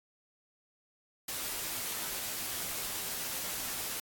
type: noise with comb filter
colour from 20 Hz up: white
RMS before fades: -37 dBFS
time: 1.28-4 s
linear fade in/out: 5 ms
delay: 14 ms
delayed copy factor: -0.5
effects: AAC 64 kbps